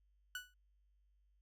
30% pulse tone with exponential decay, 1480 Hz, F#6, in tune, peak -36 dBFS, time 0.35-0.54 s, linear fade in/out 2 ms, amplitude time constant 41 ms, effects added 50 Hz sine -70 dBFS peak until 1.41 s

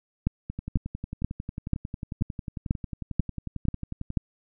two click trains, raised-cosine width 5 ms, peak -20 / -10 dBFS, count 41 / 9, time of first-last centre 0.5-4.104 / 0.27-4.172 s, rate 11.1 / 2.05 Hz, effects none

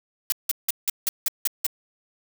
blue noise bursts, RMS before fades -22 dBFS, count 8, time 0.3-1.666 s, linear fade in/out 2 ms, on 22 ms, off 170 ms, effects none

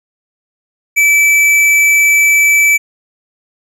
sine tone with tanh clipping, 2311 Hz, D7, 28 cents flat, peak -8 dBFS, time 0.96-2.78 s, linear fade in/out 20 ms, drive 16 dB, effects none

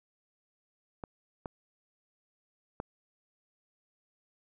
clicks, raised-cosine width 1 ms, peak -25 / -23 / -21 dBFS, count 3, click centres 1.038 / 1.458 / 2.801 s, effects none

